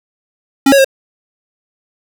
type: tone with pitch steps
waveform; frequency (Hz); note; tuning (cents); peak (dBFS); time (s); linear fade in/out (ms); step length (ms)
square; 273.3 / 553 / 537; C#4 / C#5 / C5; -24 / -4 / +45; -6; 0.66-0.846; 5; 62
effects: none